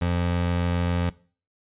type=tone; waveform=25% pulse; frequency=87.31 Hz; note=F2; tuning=in tune; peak=-18 dBFS; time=0.01-1.1 s; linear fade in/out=10 ms; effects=noise-tail reverb RT60 0.4 s tail -20 dB re dry + resampled to 8000 Hz